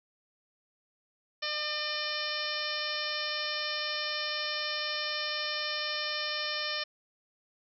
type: harmonic tone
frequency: 602 Hz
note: D5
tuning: 43 cents sharp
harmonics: 1 / 2 / 3 / 4 / 5 / 6 / 7 / 8 / 9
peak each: -41 / -41 / -38 / -40 / -39 / -41 / -40 / -41 / -39 dBFS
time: 1.42-6.84 s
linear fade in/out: 10 ms
effects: none